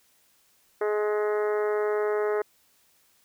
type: harmonic tone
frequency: 210.3 Hz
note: G#3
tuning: 22 cents sharp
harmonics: 2 / 3 / 4 / 5 / 6 / 7 / 8 / 9 / 10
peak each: -24 / -33 / -37 / -40 / -37 / -41 / -44 / -42 / -49 dBFS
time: 0.81-2.42 s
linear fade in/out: 5 ms
effects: white hiss -64 dBFS RMS until 3.24 s